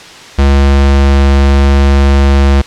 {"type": "tone", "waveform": "square", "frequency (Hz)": 69.2, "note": "C#2", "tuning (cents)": -2, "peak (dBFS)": -5, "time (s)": [0.38, 2.62], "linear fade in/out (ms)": 10, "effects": ["white hiss -31 dBFS RMS until 2.66 s", "low-pass 5000 Hz 12 dB/octave"]}